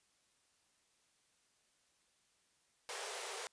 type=high-pass noise; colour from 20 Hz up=pink; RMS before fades=-44 dBFS; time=2.89-3.47 s; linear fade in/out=0 ms; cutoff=390 Hz; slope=96 dB/octave; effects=white hiss -75 dBFS RMS until 3.52 s + resampled to 22050 Hz